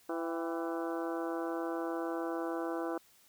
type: harmonic tone with a mistuned harmonic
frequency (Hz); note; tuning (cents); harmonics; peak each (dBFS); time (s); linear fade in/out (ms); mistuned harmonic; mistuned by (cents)
166.7; E3; +20; 2 / 3 / 4 / 5 / 6 / 7 / 8 / 9; -36 / -40 / -42 / -44 / -46 / -47 / -48 / -49; 0.09-2.98; 5; 5; -79
effects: white hiss -64 dBFS RMS until 3.28 s